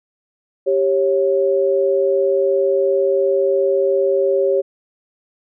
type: tone pair together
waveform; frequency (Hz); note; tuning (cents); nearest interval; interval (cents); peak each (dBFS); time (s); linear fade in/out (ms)
sine; 392 / 549.2; G4 / C#5; 0 / -16; tritone; 584; -16; 0.66-4.62; 20
effects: none